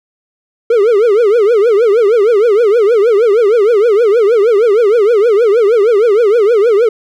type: tone with vibrato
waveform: triangle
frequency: 437.4 Hz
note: A4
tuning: 10 cents flat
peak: -4 dBFS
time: 0.7-6.89 s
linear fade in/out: 5 ms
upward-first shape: triangle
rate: 6.4 Hz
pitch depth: 230 cents each way
effects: none